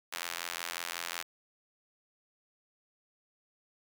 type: tone with high-pass filter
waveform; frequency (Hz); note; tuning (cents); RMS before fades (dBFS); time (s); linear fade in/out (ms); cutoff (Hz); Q
sawtooth; 85.5; F2; -36; -39; 0.12-1.23; 10; 1500; 0.68
effects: none